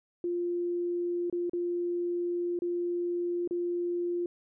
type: tone with dropouts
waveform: sine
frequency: 349.3 Hz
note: F4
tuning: in tune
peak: -28 dBFS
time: 0.24-4.26 s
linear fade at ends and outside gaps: 2 ms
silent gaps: 1.299-1.326 / 1.496-1.533 / 2.59-2.62 / 3.476-3.509 s
effects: none